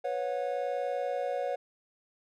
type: chord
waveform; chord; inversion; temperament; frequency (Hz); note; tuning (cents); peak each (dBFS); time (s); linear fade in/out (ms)
triangle; B suspended second; none; equal with one note detuned; 493.9 / 554.4 / 724.8; B4 / C#5 / F#5; 0 / 0 / -36; -33 / -31 / -33; 0.04-1.56; 10
effects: none